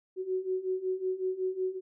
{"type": "beating tone pair", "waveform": "sine", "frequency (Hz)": [370, 375.4], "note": ["F#4", "F#4"], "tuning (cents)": [0, 25], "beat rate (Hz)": 5.4, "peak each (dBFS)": [-34, -31], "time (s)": [0.16, 1.81], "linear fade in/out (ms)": 50, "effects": []}